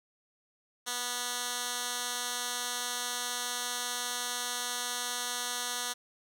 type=tone with band-pass filter; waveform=10% pulse; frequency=244.9 Hz; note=B3; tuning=14 cents flat; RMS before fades=-35 dBFS; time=0.86-5.94 s; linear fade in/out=20 ms; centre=6900 Hz; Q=0.68; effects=none